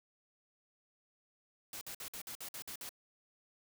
white noise bursts, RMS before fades -45 dBFS, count 9, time 1.73-2.892 s, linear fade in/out 2 ms, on 82 ms, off 53 ms, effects none

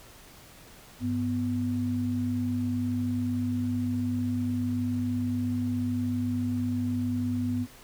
sine tone pair together, 100.25 / 247.7 Hz, G2 / B3, +39 / +5 cents, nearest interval octave + major third, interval 1566 cents, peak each -31 / -27 dBFS, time 1-7.67 s, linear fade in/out 50 ms, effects pink hiss -51 dBFS RMS until 7.83 s

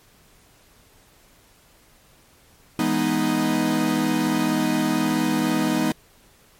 45% pulse chord, E major seventh, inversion none, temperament equal, 164.81 / 207.7 / 246.9 / 311.1 Hz, E3 / G#3 / B3 / D#4, 0 / 0 / 0 / 0 cents, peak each -29 / -26 / -24 / -23 dBFS, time 2.79-5.92 s, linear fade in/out 2 ms, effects pink hiss -55 dBFS RMS until 6.59 s + MP3 64 kbps

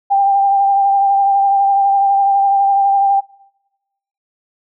sine tone with vibrato, 792 Hz, G5, 18 cents sharp, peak -9 dBFS, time 0.1-3.21 s, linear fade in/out 20 ms, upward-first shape triangle, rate 12 Hz, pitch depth 24 cents each way, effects noise-tail reverb RT60 1.0 s tail -25 dB re dry

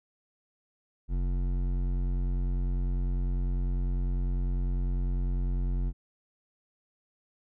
sine tone with hard clipping, 45 Hz, F#1, 47 cents flat, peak -28 dBFS, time 1.08-5.93 s, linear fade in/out 50 ms, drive 12 dB, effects none

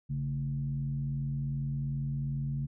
sine tone with frequency modulation, 140 Hz, C#3, 18 cents sharp, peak -30 dBFS, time 0.09-2.67 s, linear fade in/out 20 ms, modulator 82.6 Hz, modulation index 0.56, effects none

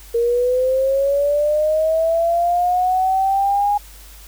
sine linear sweep, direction up, 463.5 to 826 Hz, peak -14 dBFS, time 0.14-3.78 s, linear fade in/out 10 ms, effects added 50 Hz sine -40 dBFS peak until 4.27 s + white hiss -44 dBFS RMS until 4.27 s

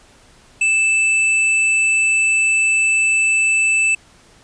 sine tone with hard clipping, 2637 Hz, E7, in tune, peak -14 dBFS, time 0.61-3.95 s, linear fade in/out 5 ms, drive 15 dB, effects pink hiss -49 dBFS RMS until 4.43 s + resampled to 22050 Hz

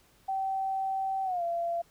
sine tone with pitch glide, 771 to 682.9 Hz, G5 to F5, -29 to -39 cents, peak -28 dBFS, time 0.28-1.82 s, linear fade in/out 10 ms, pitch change -210 cents, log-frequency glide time 1.24-1.43 s, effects pink hiss -63 dBFS RMS until 1.9 s

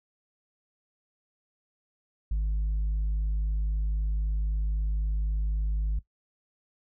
sine tone, 51.91 Hz, G#1, in tune, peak -22 dBFS, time 2.31-5.99 s, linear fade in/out 5 ms, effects noise-tail reverb RT60 0.1 s tail -18 dB re dry + tanh soft clip ceiling -24 dBFS

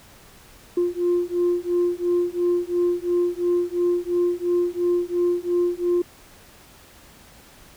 sine beating tone pair, 350 / 352.9 Hz, F4 / F4, +4 / +18 cents, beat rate 2.9 Hz, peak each -21 dBFS, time 0.77-6.02 s, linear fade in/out 5 ms, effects tanh soft clip ceiling -14 dBFS + pink hiss -49 dBFS RMS until 7.76 s

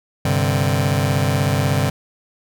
sawtooth chord, G suspended fourth, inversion none, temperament just, 98 / 130.67 / 147 Hz, G2 / C3 / D3, 0 / -2 / +2 cents, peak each -16 dBFS, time 0.25-1.9 s, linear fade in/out 5 ms, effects none

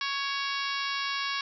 harmonic tone with a mistuned harmonic, 554.4 Hz, C#5, in tune, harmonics 2 / 3 / 4 / 5 / 6 / 7 / 8 / 9 / 10, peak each -34 / -36 / -37 / -38 / -39 / -39 / -40 / -41 / -41 dBFS, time 0.01-1.41 s, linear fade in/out 2 ms, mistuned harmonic 4, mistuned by +23 cents, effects none

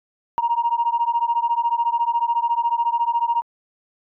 sine beating tone pair, 932.3 / 946.3 Hz, A#5 / A#5, 0 / +26 cents, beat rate 14 Hz, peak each -20 / -20 dBFS, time 0.38-3.42 s, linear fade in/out 0 ms, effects tanh soft clip ceiling -11 dBFS

